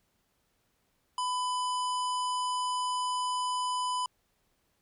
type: harmonic tone with a mistuned harmonic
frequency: 1000 Hz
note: B5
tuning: 21 cents sharp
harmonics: 1 / 3 / 5 / 7 / 9 / 10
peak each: -29 / -39 / -43 / -46 / -48 / -49 dBFS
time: 1.18-4.06 s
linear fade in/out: 2 ms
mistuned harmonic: 10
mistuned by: +35 cents
effects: pink hiss -74 dBFS RMS until 4.81 s